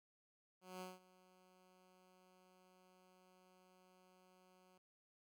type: tone with ADSR envelope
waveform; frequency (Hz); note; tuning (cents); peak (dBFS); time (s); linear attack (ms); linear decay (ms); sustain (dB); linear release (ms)
10% pulse; 184.2; F#3; -7; -39; 0.61-4.78; 200; 180; -21; 3
effects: none